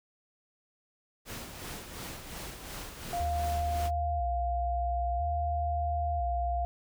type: noise with tremolo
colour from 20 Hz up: pink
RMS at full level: -40 dBFS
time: 1.25-3.91 s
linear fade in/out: 50 ms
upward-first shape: sine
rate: 2.8 Hz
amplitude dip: 50%
type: tone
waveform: sine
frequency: 698.5 Hz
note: F5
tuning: in tune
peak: -30 dBFS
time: 3.13-6.65 s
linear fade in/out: 2 ms
type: tone with vibrato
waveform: sine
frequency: 69.3 Hz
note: C#2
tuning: in tune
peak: -31 dBFS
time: 3.2-6.65 s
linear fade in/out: 0 ms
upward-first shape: square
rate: 0.5 Hz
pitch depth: 160 cents each way
effects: none